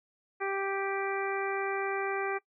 harmonic tone, 392 Hz, G4, in tune, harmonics 1 / 2 / 3 / 4 / 5 / 6, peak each -33 / -36 / -38 / -39 / -40 / -41 dBFS, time 0.4-2.39 s, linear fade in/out 20 ms, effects noise-tail reverb RT60 0.1 s tail -21 dB re dry

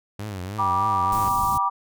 sawtooth tone with vibrato, 98 Hz, G2, in tune, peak -26 dBFS, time 0.19-1.29 s, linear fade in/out 5 ms, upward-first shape triangle, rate 3.3 Hz, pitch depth 190 cents each way
sine chord, G major, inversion none, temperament equal with one note detuned, 784 / 965.8 / 1174.7 Hz, G5 / B5 / D6, 0 / -39 / 0 cents, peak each -28 / -23 / -22 dBFS, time 0.58-1.7 s, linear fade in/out 20 ms
pink band-stop noise, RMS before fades -32 dBFS, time 1.12-1.58 s, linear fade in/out 5 ms, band 240 to 7200 Hz, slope 12 dB/octave
effects none

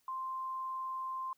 sine tone, 1046.5 Hz, C6, in tune, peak -36 dBFS, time 0.08-1.33 s, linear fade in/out 2 ms, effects white hiss -74 dBFS RMS until 1.37 s

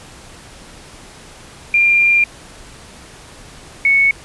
sine tone pair in turn, 2392 / 2213 Hz, D7 / C#7, +31 / -3 cents, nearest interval minor second, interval 134 cents, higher first, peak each -9 dBFS, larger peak neither, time 1.74-2.24 / 3.85-4.11 s, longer first, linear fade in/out 2 ms, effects pink hiss -39 dBFS RMS until 4.24 s + resampled to 24000 Hz

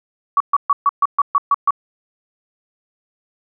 sine tone bursts, 1132 Hz, C#6, 36 cents sharp, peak -10 dBFS, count 9, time 0.37-1.707 s, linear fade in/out 2 ms, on 33 ms, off 130 ms, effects none

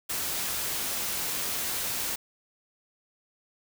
white noise, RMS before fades -31 dBFS, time 0.09-2.16 s, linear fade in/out 10 ms, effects none

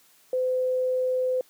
sine tone, 510 Hz, C5, 44 cents flat, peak -22 dBFS, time 0.33-1.41 s, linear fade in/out 2 ms, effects white hiss -59 dBFS RMS until 1.49 s + high-pass 150 Hz 12 dB/octave

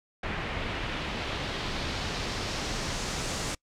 pink noise with low-pass filter sweep, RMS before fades -33 dBFS, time 0.23-3.55 s, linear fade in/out 5 ms, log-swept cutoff 2400 to 7500 Hz, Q 1.4, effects noise-tail reverb RT60 0.1 s tail -26 dB re dry

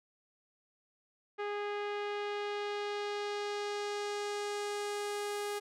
sawtooth tone with low-pass filter sweep, 411.5 Hz, G#4, 16 cents flat, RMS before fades -37 dBFS, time 1.38-5.6 s, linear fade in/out 20 ms, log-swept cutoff 2200 to 12000 Hz, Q 1.1, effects none

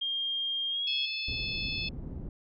sine tone with pitch glide, 3214 to 3327 Hz, G7 to G#7, +43 to +2 cents, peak -29 dBFS, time 0.01-1.06 s, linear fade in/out 10 ms, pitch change +59 cents, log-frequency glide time 0.69-0.85 s
harmonic tone, 866 Hz, A5, 28 cents flat, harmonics 3 / 4 / 5 / 6, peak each -35 / -37 / -39 / -41 dBFS, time 0.87-1.89 s, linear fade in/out 5 ms
pink low-pass noise, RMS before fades -39 dBFS, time 1.28-2.29 s, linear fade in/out 2 ms, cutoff 270 Hz, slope 12 dB/octave
effects none

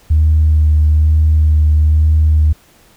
sine tone with vibrato, 77 Hz, D#2, 17 cents flat, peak -6 dBFS, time 0.1-2.53 s, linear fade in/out 10 ms, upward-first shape sine, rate 1.1 Hz, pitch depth 17 cents each way, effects tanh soft clip ceiling -3 dBFS + pink hiss -48 dBFS RMS until 2.96 s

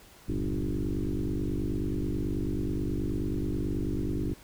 sine tone with frequency modulation, 132.2 Hz, C3, 18 cents sharp, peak -27 dBFS, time 0.28-4.34 s, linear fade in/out 10 ms, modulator 49.3 Hz, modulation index 4.6, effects pink hiss -54 dBFS RMS until 4.43 s

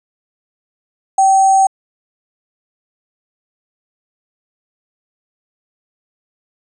sine tone with sample-and-hold, 772 Hz, G5, 27 cents flat, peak -7 dBFS, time 1.18-1.67 s, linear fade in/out 5 ms, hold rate 7350 Hz, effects resampled to 24000 Hz

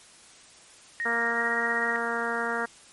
sine tone with pitch glide, 1864.7 to 1880.9 Hz, A#6 to A#6, 0 to +15 cents, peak -27 dBFS, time 1-1.96 s, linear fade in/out 0 ms, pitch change +15 cents, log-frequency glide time 1.27-1.43 s
harmonic tone, 233.1 Hz, A#3, in tune, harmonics 1 / 2 / 3 / 4 / 5 / 6 / 7 / 8, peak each -37 / -33 / -35 / -35 / -36 / -32 / -34 / -35 dBFS, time 1.05-2.66 s, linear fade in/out 10 ms
effects white hiss -52 dBFS RMS until 2.92 s + MP3 48 kbps

